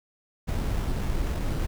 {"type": "noise with sample-and-hold", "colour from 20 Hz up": "brown", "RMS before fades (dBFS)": -27, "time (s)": [0.47, 1.67], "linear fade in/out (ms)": 20, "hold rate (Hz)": 4410, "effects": []}